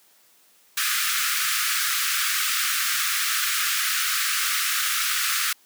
pink high-pass noise, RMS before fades -24 dBFS, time 0.77-5.53 s, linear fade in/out 5 ms, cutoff 1200 Hz, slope 96 dB/octave, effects white hiss -58 dBFS RMS until 5.65 s + high-pass 200 Hz 12 dB/octave

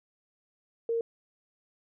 sine tone, 461.1 Hz, A#4, 19 cents flat, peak -26 dBFS, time 0.89-1.01 s, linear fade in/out 2 ms, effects none

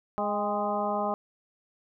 harmonic tone with a mistuned harmonic, 207.7 Hz, G#3, in tune, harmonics 1 / 2 / 3 / 4 / 5 / 6, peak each -34 / -36 / -31 / -31 / -34 / -36 dBFS, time 0.18-1.14 s, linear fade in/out 0 ms, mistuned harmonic 4, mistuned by -41 cents, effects none

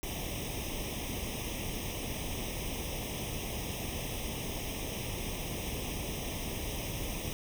pink noise with comb filter, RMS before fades -37 dBFS, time 0.03-7.33 s, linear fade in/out 0 ms, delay 0.34 ms, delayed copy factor +0.9, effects none

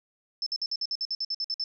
sine tone bursts, 5274 Hz, E8, in tune, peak -27 dBFS, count 13, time 0.42-1.64 s, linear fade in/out 2 ms, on 44 ms, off 54 ms, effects none

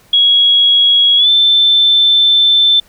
sine tone with pitch glide, 3322 to 3540 Hz, G#7 to A7, 0 to +10 cents, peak -6 dBFS, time 0.13-2.8 s, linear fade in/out 5 ms, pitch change +110 cents, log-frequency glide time 1.17-1.29 s, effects pink hiss -48 dBFS RMS until 2.88 s

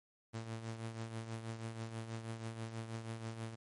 sawtooth tone with tremolo, 113.1 Hz, A2, 48 cents sharp, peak -35 dBFS, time 0.33-3.56 s, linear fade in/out 20 ms, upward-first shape triangle, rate 6.2 Hz, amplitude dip 65%, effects MP3 48 kbps

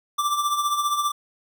square tone with tremolo, 1174.7 Hz, D6, in tune, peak -19 dBFS, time 0.18-1.12 s, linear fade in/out 10 ms, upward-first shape triangle, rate 15 Hz, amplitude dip 65%, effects none

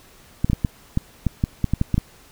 clicks, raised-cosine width 5 ms, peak -6 dBFS, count 12, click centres 0.445 / 0.499 / 0.532 / 0.648 / 0.974 / 1.267 / 1.439 / 1.643 / 1.736 / 1.814 / 1.943 / 1.98 s, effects pink hiss -50 dBFS RMS until 2.31 s

